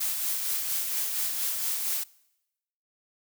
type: noise with tremolo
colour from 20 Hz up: blue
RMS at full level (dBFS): -28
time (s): 0-2.04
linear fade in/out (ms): 10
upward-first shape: sine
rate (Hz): 4.3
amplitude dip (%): 35
effects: noise-tail reverb RT60 0.9 s tail -23 dB re dry